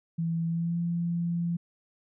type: tone with pitch glide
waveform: sine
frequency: 165.8 to 170.86 Hz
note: E3 to F3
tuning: +10 to -38 cents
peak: -26 dBFS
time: 0.18-1.57 s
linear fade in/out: 10 ms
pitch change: +52 cents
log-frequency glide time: 0.47-0.78 s
effects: none